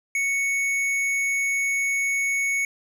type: tone with hard clipping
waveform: sine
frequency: 2218 Hz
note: C#7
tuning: in tune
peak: -23 dBFS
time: 0.15-2.65 s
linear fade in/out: 2 ms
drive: 10 dB
effects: none